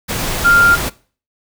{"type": "tone in noise", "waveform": "sine", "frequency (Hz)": 1396.9, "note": "F6", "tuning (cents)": 0, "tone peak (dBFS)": -7, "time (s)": [0.44, 0.76], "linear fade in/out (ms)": 20, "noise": "pink", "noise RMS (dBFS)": -20, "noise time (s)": [0.08, 0.9], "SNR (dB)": 10, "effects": ["noise-tail reverb RT60 0.4 s tail -20 dB re dry"]}